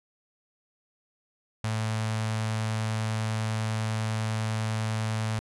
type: tone with notch filter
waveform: sawtooth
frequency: 110 Hz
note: A2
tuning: in tune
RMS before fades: -29 dBFS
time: 1.64-5.39 s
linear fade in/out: 0 ms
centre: 350 Hz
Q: 0.9
effects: resampled to 24000 Hz